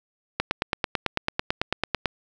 click train, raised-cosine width 0.3 ms, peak -6 dBFS, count 16, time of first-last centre 0.4-2.057 s, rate 9.05 Hz, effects none

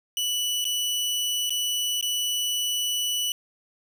sawtooth tone with dropouts, 2960 Hz, F#7, in tune, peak -21 dBFS, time 0.17-3.32 s, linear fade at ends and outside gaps 1 ms, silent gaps 0.643-0.652 / 1.495-1.505 / 2.011-2.026 s, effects none

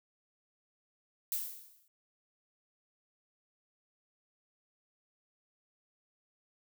violet noise with exponential decay, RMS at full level -32 dBFS, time 1.32-1.88 s, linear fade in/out 1 ms, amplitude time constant 120 ms, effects none

